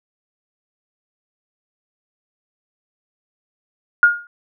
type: tone with exponential decay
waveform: sine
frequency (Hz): 1425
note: F6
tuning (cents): +34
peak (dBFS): -4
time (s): 4.03-4.27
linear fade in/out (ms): 1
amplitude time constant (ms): 52
effects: none